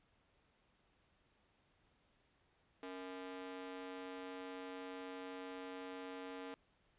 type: ring-modulated tone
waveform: sawtooth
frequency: 370 Hz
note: F#4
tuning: in tune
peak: -39 dBFS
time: 2.83-6.54 s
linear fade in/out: 0 ms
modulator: 94 Hz
effects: pink hiss -75 dBFS RMS until 6.98 s + resampled to 8000 Hz